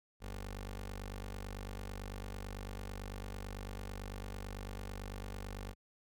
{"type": "tone with notch filter", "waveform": "15% pulse", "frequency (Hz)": 49, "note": "G1", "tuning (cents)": 0, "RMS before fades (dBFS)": -44, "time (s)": [0.2, 5.75], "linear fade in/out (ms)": 50, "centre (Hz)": 140, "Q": 1.1, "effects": []}